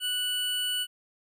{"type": "tone pair together", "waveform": "square", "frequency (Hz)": [1480, 2960], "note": ["F#6", "F#7"], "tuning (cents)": [0, 0], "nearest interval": "octave", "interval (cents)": 1200, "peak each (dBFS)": [-39, -28], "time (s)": [0, 0.87], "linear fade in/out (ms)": 50, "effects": []}